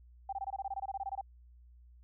sine tone bursts, 784 Hz, G5, in tune, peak -34 dBFS, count 16, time 0.29-1.212 s, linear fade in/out 5 ms, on 37 ms, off 22 ms, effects added 60 Hz sine -55 dBFS peak until 2.03 s

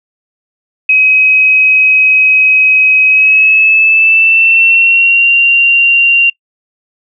sine tone with pitch glide, 2537 to 2767 Hz, D#7 to F7, +33 to -17 cents, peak -4 dBFS, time 0.89-6.3 s, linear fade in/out 5 ms, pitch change +150 cents, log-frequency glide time 3.07-5.28 s, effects noise-tail reverb RT60 0.1 s tail -25 dB re dry

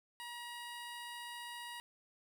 15% pulse tone, 955 Hz, A#5, 42 cents sharp, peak -38 dBFS, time 0.2-1.8 s, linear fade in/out 0 ms, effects none

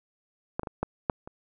clicks, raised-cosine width 1 ms, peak -14 / -21 / -20 / -13 / -9 / -27 dBFS, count 6, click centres 0.595 / 0.633 / 0.672 / 0.83 / 1.098 / 1.275 s, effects none

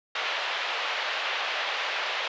white band-pass noise, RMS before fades -30 dBFS, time 0.15-2.28 s, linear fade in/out 5 ms, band 530 to 3400 Hz, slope 24 dB/octave, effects resampled to 16000 Hz

